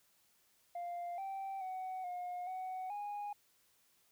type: tone with pitch steps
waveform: sine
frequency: 698 / 778 / 748 / 716 / 746 / 823 Hz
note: F5 / G5 / F#5 / F5 / F#5 / G#5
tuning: -1 / -13 / +19 / +43 / +14 / -16 cents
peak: -37 dBFS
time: 0.75-3.33 s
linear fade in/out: 5 ms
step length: 430 ms
effects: tanh soft clip ceiling -38 dBFS + white hiss -72 dBFS RMS until 4.11 s